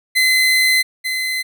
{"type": "tone pair in turn", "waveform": "30% pulse", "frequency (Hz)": [2044, 2044], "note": ["C7", "C7"], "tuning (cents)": [-41, -41], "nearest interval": "unison", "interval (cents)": 0, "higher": "neither", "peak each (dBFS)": [-9, -16], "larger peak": "first", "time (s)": [[0.15, 0.83], [1.04, 1.43]], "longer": "first", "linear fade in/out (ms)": 20, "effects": []}